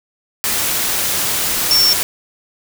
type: tone in noise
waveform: sine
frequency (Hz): 5440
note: F8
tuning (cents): -46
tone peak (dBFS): -10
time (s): 1.71-1.93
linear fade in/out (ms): 0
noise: white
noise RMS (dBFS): -18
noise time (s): 0.44-2.03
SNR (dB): +5
effects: none